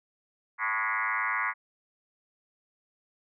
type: tone with frequency modulation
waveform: sine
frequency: 1552 Hz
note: G6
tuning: 18 cents flat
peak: -26 dBFS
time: 0.58-1.54 s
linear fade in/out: 50 ms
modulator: 108 Hz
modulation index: 5.5
effects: none